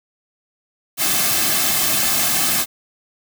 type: noise with comb filter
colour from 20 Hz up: white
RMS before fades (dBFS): -18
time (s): 0.97-2.66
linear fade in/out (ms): 50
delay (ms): 2.1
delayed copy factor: -0.65
effects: none